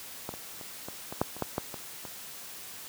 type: clicks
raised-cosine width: 1 ms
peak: -20 / -27 / -29 / -24 / -23 / -10 / -28 / -14 / -14 / -24 / -26 dBFS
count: 11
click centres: 0.291 / 0.339 / 0.612 / 0.885 / 1.125 / 1.215 / 1.366 / 1.423 / 1.581 / 1.742 / 2.052 s
effects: white hiss -44 dBFS RMS until 2.88 s + high-pass 80 Hz 12 dB/octave